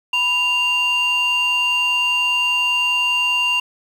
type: tone pair together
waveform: sine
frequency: 987.8 / 2785 Hz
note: B5 / F7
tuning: 0 / -5 cents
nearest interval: octave + tritone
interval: 1795 cents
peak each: -21 / -14 dBFS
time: 0.13-3.6 s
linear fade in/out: 5 ms
effects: tanh soft clip ceiling -13 dBFS + 7-bit